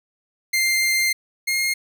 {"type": "tone pair in turn", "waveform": "sawtooth", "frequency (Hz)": [2098, 2135], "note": ["C7", "C7"], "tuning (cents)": [4, 34], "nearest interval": "unison", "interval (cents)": 30, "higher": "second", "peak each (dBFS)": [-14, -16], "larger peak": "first", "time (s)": [[0.53, 1.13], [1.47, 1.74]], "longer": "first", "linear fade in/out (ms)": 10, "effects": []}